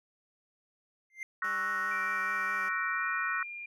triangle tone with exponential growth, 2093 Hz, C7, in tune, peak -31 dBFS, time 1.1-1.23 s, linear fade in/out 1 ms, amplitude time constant 28 ms
sine chord, F# dominant seventh, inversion second, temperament equal, 1108.7 / 1318.5 / 1480 / 1864.7 Hz, C#6 / E6 / F#6 / A#6, 0 / 0 / 0 / 0 cents, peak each -38 / -36 / -34 / -34 dBFS, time 1.42-3.43 s, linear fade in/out 2 ms
5% pulse tone with vibrato, 197.3 Hz, G3, 11 cents sharp, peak -34 dBFS, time 1.44-2.69 s, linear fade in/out 5 ms, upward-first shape triangle, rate 4.8 Hz, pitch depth 29 cents each way
sine tone with pitch glide, 2343 to 2401 Hz, D7 to D7, -5 to +38 cents, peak -39 dBFS, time 1.91-3.66 s, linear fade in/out 5 ms, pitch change +43 cents, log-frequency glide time 2.91-3.06 s
effects none

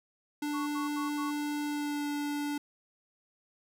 square tone with pitch glide, 294.4 to 291.2 Hz, D4 to D4, +4 to -15 cents, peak -32 dBFS, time 0.42-2.58 s, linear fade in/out 5 ms, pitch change -19 cents, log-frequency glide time 1.66-2.08 s
sine tone bursts, 1110 Hz, C#6, 2 cents sharp, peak -36 dBFS, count 4, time 0.53-1.312 s, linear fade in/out 20 ms, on 140 ms, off 74 ms
effects none

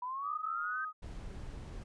sine linear sweep, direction up, 975 to 1577 Hz, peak -36 dBFS, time 0.02-0.85 s, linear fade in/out 5 ms
sine tone, 1253 Hz, D#6, 12 cents sharp, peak -37 dBFS, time 0.22-0.93 s, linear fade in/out 50 ms
brown noise, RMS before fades -44 dBFS, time 1.02-1.84 s, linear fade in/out 10 ms
effects resampled to 22050 Hz

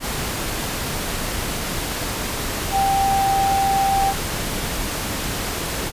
sine tone in noise, 784 Hz, G5, in tune, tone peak -16 dBFS, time 2.71-4.14 s, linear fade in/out 50 ms, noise pink, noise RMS -25 dBFS, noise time 0-5.92 s, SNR +6 dB, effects resampled to 32000 Hz

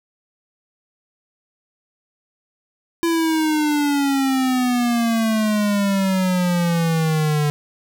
square exponential sweep, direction down, 337.7 to 146.83 Hz, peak -17 dBFS, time 3.03-7.5 s, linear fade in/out 0 ms, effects none

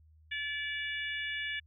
harmonic tone, 577 Hz, D5, 31 cents flat, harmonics 3 / 4 / 5 / 6, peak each -37 / -39 / -41 / -43 dBFS, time 0.31-1.6 s, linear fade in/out 10 ms, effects added 78 Hz sine -58 dBFS peak until 1.66 s

